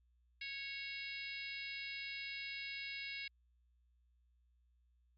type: harmonic tone with a mistuned harmonic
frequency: 552 Hz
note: C#5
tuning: 7 cents flat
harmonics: 3 / 4 / 5 / 6 / 7 / 8 / 9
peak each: -54 / -45 / -49 / -56 / -52 / -54 / -53 dBFS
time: 0.41-3.28 s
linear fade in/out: 5 ms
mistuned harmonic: 8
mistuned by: -37 cents
effects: added 60 Hz sine -70 dBFS peak until 5.17 s + MP3 48 kbps